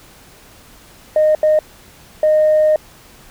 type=tone bursts at uneven times; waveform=sine; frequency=616 Hz; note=D#5; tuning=17 cents flat; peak=-8 dBFS; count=3; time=1.16-1.35 / 1.43-1.59 / 2.23-2.76 s; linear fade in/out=2 ms; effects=tanh soft clip ceiling -6 dBFS + pink hiss -44 dBFS RMS until 3.3 s